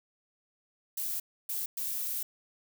violet noise bursts at uneven times, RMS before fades -34 dBFS, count 3, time 0.97-1.2 / 1.49-1.66 / 1.77-2.23 s, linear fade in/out 5 ms, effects none

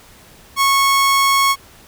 sawtooth tone, 1100 Hz, C#6, 14 cents flat, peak -8 dBFS, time 0.56-1.56 s, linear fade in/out 50 ms, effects pink hiss -45 dBFS RMS until 1.87 s

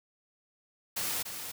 white noise with echo, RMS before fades -33 dBFS, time 0.96-1.23 s, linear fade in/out 10 ms, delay 290 ms, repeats 1, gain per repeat -7 dB, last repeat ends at 1.52 s, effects none

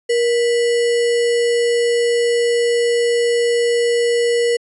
sine tone with sample-and-hold, 473 Hz, A#4, 25 cents sharp, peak -13 dBFS, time 0.09-4.57 s, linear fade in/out 10 ms, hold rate 2450 Hz, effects resampled to 24000 Hz

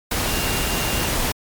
sine tone in noise, 2794 Hz, F7, in tune, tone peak -31 dBFS, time 0.27-1.07 s, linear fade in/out 5 ms, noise pink, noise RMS -22 dBFS, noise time 0.11-1.32 s, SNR -12 dB, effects MP3 96 kbps

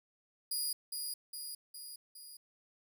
15% pulse tone with echo, 4879 Hz, D#8, 35 cents flat, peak -27 dBFS, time 0.51-0.73 s, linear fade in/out 5 ms, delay 410 ms, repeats 4, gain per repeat -4 dB, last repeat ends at 2.37 s, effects none

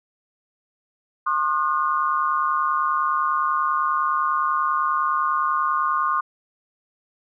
sine tone cluster, 1067 / 1217 / 1448 Hz, C6 / D#6 / F#6, +34 / -39 / -38 cents, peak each -22 / -22 / -29 dBFS, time 1.26-6.21 s, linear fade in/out 10 ms, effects none

